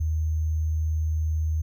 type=tone with sample-and-hold; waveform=sine; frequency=78.7 Hz; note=D#2; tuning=20 cents sharp; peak=-22 dBFS; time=0-1.62 s; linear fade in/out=10 ms; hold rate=6300 Hz; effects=none